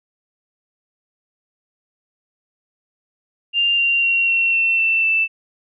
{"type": "tone with pitch steps", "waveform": "sine", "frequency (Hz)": [2794, 2770, 2746, 2722, 2699, 2676, 2652], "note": ["F7", "F7", "F7", "F7", "E7", "E7", "E7"], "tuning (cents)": [0, -15, -30, -45, 40, 25, 10], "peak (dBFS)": -14, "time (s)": [3.53, 5.28], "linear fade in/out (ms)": 50, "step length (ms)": 250, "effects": []}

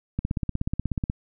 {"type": "click train", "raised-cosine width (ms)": 5, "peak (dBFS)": -13, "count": 16, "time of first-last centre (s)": [0.19, 1.099], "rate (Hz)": 16.5, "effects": []}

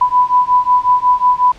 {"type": "beating tone pair", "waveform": "sine", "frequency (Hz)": [992, 997.5], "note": ["B5", "B5"], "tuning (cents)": [7, 17], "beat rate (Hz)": 5.5, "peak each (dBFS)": -12, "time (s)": [0.01, 1.52], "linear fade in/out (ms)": 5, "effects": ["pink hiss -41 dBFS RMS until 1.58 s", "low-pass 5000 Hz 12 dB/octave"]}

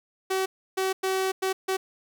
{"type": "tone bursts at uneven times", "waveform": "sawtooth", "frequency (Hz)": 380, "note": "F#4", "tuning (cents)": 46, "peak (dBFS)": -20, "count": 5, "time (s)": [[0.3, 0.46], [0.77, 0.93], [1.03, 1.32], [1.42, 1.53], [1.68, 1.77]], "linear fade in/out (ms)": 10, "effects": ["10-bit"]}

